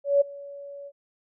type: tone with ADSR envelope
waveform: sine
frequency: 565 Hz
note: C#5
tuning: 33 cents sharp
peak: -14 dBFS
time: 0.04-0.92 s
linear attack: 170 ms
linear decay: 12 ms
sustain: -23 dB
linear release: 51 ms
effects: none